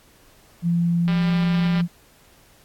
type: tone with pitch glide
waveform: sine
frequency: 171 to 172.59 Hz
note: F3 to F3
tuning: -36 to -20 cents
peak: -17 dBFS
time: 0.62-1.88 s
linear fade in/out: 50 ms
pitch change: +16 cents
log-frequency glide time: 1-1.15 s
type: click train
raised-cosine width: 0.3 ms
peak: -16 dBFS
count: 146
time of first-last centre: 1.08-1.809 s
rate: 199 Hz
effects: pink hiss -54 dBFS RMS until 2.64 s + AAC 64 kbps